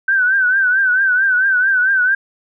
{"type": "tone with vibrato", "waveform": "sine", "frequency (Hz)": 1530, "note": "G6", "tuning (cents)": -42, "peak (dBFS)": -11, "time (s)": [0.08, 2.15], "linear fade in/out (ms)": 5, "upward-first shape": "triangle", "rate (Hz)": 4.5, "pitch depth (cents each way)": 96, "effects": []}